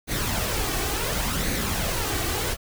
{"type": "noise with flanger", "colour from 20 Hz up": "pink", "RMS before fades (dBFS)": -26, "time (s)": [0.07, 2.57], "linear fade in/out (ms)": 50, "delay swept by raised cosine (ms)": [0.47, 2.67], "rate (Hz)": 0.7, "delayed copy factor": 0.5, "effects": []}